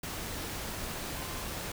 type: tone in noise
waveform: sine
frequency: 1043 Hz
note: C6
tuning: 6 cents flat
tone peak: -48 dBFS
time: 1.17-1.44 s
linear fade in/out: 5 ms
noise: pink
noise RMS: -38 dBFS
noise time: 0.03-1.72 s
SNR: -13 dB
effects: none